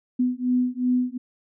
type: beating tone pair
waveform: sine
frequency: 248.6 / 251.3 Hz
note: B3 / B3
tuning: +12 / +30 cents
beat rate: 2.7 Hz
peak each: -23 dBFS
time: 0.19-1.18 s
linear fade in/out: 10 ms
effects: none